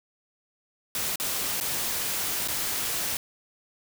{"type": "noise with dropouts", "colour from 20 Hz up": "white", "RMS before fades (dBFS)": -29, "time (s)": [0.95, 3.17], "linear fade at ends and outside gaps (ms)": 1, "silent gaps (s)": [[1.158, 1.199], [1.601, 1.61], [2.476, 2.484]], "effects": []}